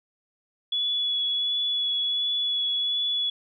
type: tone with vibrato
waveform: sine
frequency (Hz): 3400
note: G#7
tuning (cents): +40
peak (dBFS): -23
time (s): 0.72-3.3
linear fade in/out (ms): 5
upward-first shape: sine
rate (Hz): 1.4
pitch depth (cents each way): 12
effects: none